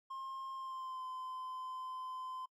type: tone with pitch glide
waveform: triangle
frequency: 1065 to 1028.7 Hz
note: C6 to C6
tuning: +30 to -30 cents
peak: -40 dBFS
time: 0.1-2.46 s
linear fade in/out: 10 ms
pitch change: -60 cents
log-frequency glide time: 0.53-1.05 s
effects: noise-tail reverb RT60 0.1 s tail -23 dB re dry